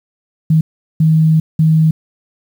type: tone bursts at uneven times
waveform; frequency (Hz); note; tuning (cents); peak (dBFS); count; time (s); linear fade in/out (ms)
sine; 158.6; D#3; +33; -7; 3; 0.5-0.61 / 1-1.4 / 1.59-1.91; 5
effects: 7-bit